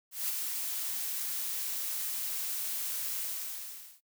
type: noise with ADSR envelope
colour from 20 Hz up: blue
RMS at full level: -31 dBFS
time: 0.11-4.01 s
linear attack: 180 ms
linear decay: 11 ms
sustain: -4 dB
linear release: 820 ms
effects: noise-tail reverb RT60 0.1 s tail -23 dB re dry